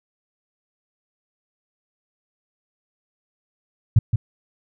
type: tone with echo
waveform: sine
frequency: 110 Hz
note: A2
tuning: in tune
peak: -8 dBFS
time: 3.96-3.99 s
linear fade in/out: 5 ms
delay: 170 ms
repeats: 1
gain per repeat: -6 dB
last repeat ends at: 4.16 s
effects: none